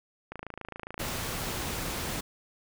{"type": "click train", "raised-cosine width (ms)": 0.5, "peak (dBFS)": -23, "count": 22, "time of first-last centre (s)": [0.32, 1.089], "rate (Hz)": 27.3}
{"type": "noise", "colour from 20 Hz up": "pink", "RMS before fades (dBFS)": -34, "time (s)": [0.99, 2.21], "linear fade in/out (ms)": 10}
{"effects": []}